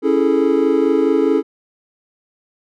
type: chord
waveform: triangle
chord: A major seventh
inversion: first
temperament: equal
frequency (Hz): 277.2 / 329.6 / 415.3 / 440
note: C#4 / E4 / G#4 / A4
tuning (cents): 0 / 0 / 0 / 0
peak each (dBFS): -16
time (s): 0.02-1.43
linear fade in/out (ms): 50
effects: none